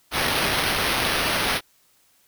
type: noise with sample-and-hold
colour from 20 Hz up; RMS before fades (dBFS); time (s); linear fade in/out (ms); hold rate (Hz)
white; -23; 0.11-1.61; 50; 7350
effects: white hiss -61 dBFS RMS until 2.27 s